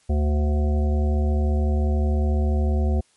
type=harmonic tone; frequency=74.1 Hz; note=D2; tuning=16 cents sharp; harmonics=1 / 3 / 5 / 7 / 9 / 10; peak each=-18 / -28 / -32 / -35 / -37 / -38 dBFS; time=0.09-3.01 s; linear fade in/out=10 ms; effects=white hiss -61 dBFS RMS until 3.16 s + MP3 48 kbps